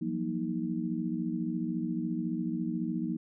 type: tone cluster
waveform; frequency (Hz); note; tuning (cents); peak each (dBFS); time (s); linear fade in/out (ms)
sine; 172.4 / 186.6 / 236.1 / 314.5; F3 / F#3 / A#3 / D#4; -22 / +15 / +22 / +19; -36 / -37 / -34 / -35; 0.01-3.17; 10
effects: none